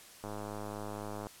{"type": "click train", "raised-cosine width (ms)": 1, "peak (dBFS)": -27, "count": 108, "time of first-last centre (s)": [0.24, 1.269], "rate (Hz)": 104, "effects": ["white hiss -54 dBFS RMS until 1.4 s", "low-pass 12000 Hz 12 dB/octave"]}